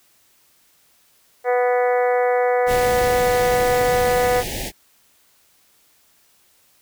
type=harmonic tone; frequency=246.9 Hz; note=B3; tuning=in tune; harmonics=2 / 3 / 4 / 5 / 6 / 7 / 8 / 9; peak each=-17 / -21 / -31 / -32 / -33 / -32 / -31 / -37 dBFS; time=1.44-4.44 s; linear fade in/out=50 ms
type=band-stop noise; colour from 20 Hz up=pink; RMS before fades=-27 dBFS; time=2.66-4.72 s; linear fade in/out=50 ms; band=860 to 1700 Hz; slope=96 dB/octave
effects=white hiss -58 dBFS RMS until 6.81 s